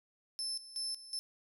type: tone with tremolo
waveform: 35% pulse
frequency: 5274 Hz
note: E8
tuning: in tune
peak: -33 dBFS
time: 0.39-1.19 s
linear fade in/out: 0 ms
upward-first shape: square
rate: 2.7 Hz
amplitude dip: 80%
effects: none